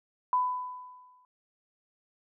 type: tone with exponential decay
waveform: sine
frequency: 1000 Hz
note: B5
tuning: 21 cents sharp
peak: -21 dBFS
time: 0.33-1.25 s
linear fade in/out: 1 ms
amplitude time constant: 200 ms
effects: none